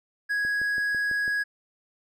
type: tone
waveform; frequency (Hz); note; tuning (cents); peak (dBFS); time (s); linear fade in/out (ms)
triangle; 1661.2; G#6; 0; -22; 0.29-1.44; 20
type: click train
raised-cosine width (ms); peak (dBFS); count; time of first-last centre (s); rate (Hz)
2; -29; 6; 0.45-1.279; 6.03
effects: none